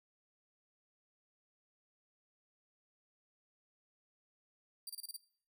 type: tone bursts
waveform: 15% pulse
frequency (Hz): 4699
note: D8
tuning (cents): 0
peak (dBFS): -36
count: 6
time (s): 4.87-5.165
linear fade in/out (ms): 2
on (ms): 25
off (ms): 29
effects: noise-tail reverb RT60 0.5 s tail -18 dB re dry